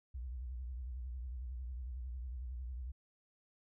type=tone with vibrato; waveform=sine; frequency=62.3 Hz; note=B1; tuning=16 cents sharp; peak=-40 dBFS; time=0.14-2.92 s; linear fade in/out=10 ms; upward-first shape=sine; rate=11 Hz; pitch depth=130 cents each way; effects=none